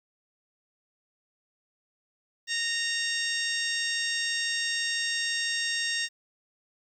harmonic tone, 926 Hz, A#5, 12 cents flat, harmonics 2 / 3 / 4 / 5 / 6 / 7 / 8 / 9, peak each -31 / -35 / -34 / -41 / -33 / -41 / -42 / -42 dBFS, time 2.47-6.09 s, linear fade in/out 50 ms, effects 10-bit

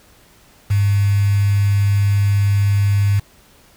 sine tone with quantisation, 100.7 Hz, G2, 47 cents sharp, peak -12 dBFS, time 0.7-3.2 s, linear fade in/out 10 ms, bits 5, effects pink hiss -50 dBFS RMS until 3.76 s

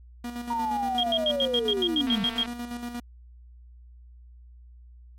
45% pulse tone with tremolo, 240.2 Hz, B3, 48 cents flat, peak -31 dBFS, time 0.24-3 s, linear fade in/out 5 ms, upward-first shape square, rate 8.5 Hz, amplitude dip 50%
sine linear sweep, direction down, 946 to 185 Hz, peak -25 dBFS, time 0.5-2.24 s, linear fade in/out 5 ms
sine tone bursts, 3247 Hz, G#7, 40 cents flat, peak -22 dBFS, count 11, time 0.98-2.433 s, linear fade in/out 2 ms, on 53 ms, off 87 ms
click train, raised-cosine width 0.3 ms, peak -22 dBFS, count 89, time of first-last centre 2.07-2.459 s, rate 226 Hz
effects added 60 Hz sine -46 dBFS peak until 5.18 s + MP3 64 kbps

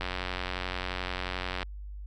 click train, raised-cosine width 0.3 ms, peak -16 dBFS, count 149, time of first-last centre 0.01-1.629 s, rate 91.4 Hz, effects added 50 Hz sine -38 dBFS peak until 2.06 s

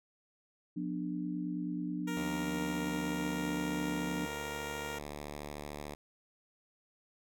sine chord, B diminished, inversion second, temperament just, 177.8 / 246.9 / 296.3 Hz, F3 / B3 / D4, +31 / 0 / +15 cents, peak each -38 / -41 / -37 dBFS, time 0.76-4.26 s, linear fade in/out 10 ms
10% pulse tone, 467.8 Hz, A#4, 6 cents sharp, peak -31 dBFS, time 2.07-4.99 s, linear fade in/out 10 ms
5% pulse tone with pitch glide, 77.7 to 73.55 Hz, D#2 to D2, -2 to +3 cents, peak -30 dBFS, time 2.16-5.95 s, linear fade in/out 5 ms, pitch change -95 cents, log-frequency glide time 2.55-3.86 s
effects none

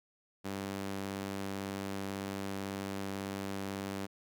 sawtooth tone with high-pass filter, 98.1 Hz, G2, 2 cents sharp, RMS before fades -39 dBFS, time 0.44-4.07 s, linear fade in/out 20 ms, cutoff 200 Hz, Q 1, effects none

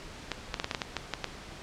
clicks, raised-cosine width 0.2 ms, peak -12 dBFS, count 10, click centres 0.317 / 0.542 / 0.599 / 0.644 / 0.712 / 0.748 / 0.818 / 0.967 / 1.137 / 1.243 s, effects pink hiss -45 dBFS RMS until 1.62 s + low-pass 6000 Hz 12 dB/octave

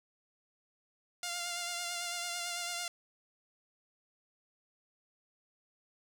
5% pulse tone with vibrato, 699 Hz, F5, 1 cent sharp, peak -24 dBFS, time 1.23-2.88 s, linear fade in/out 2 ms, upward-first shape sine, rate 9 Hz, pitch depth 26 cents each way, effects none

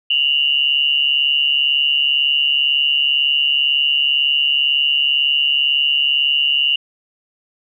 sine tone pair together, 2794 / 2936 Hz, F7 / F#7, 0 / -14 cents, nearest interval minor second, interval 86 cents, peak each -16 dBFS, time 0.1-6.76 s, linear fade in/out 5 ms, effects none

